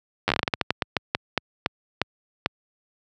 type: slowing click train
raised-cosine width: 0.3 ms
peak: -4 dBFS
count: 19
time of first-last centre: 0.28-2.46 s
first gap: 10 ms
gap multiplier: 1.25
effects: high-pass 80 Hz 12 dB/octave

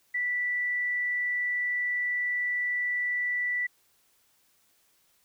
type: tone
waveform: sine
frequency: 1967 Hz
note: B6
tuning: 7 cents flat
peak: -26 dBFS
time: 0.14-3.67 s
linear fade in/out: 10 ms
effects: white hiss -67 dBFS RMS until 5.24 s

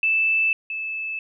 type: tone pair in turn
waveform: sine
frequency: 2637 / 2620 Hz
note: E7 / E7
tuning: 0 / -11 cents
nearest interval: unison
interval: 11 cents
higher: first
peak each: -17 / -26 dBFS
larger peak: first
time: 0.03-0.53 / 0.7-1.19 s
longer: first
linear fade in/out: 2 ms
effects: none

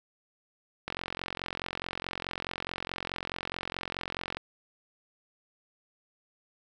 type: click train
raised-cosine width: 0.3 ms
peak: -17 dBFS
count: 157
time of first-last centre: 0.88-4.37 s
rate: 44.7 Hz
effects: none

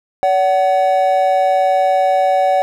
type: tone pair together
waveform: triangle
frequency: 570.6 / 750 Hz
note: C#5 / F#5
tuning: +50 / +23 cents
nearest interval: perfect fourth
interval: 473 cents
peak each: -13 / -11 dBFS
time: 0.23-2.62 s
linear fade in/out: 0 ms
effects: none

